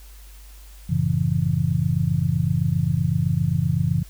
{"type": "chord", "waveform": "sine", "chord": "F# minor seventh", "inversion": "none", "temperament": "just", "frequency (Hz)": [92.5, 111, 138.75, 166.5], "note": ["F#2", "A2", "C#3", "E3"], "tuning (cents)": [0, 16, 2, 18], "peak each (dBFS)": [-26, -26, -22, -23], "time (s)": [0.89, 4.03], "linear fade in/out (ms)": 10, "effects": ["added 50 Hz sine -41 dBFS peak until 4.09 s", "white hiss -51 dBFS RMS until 4.09 s"]}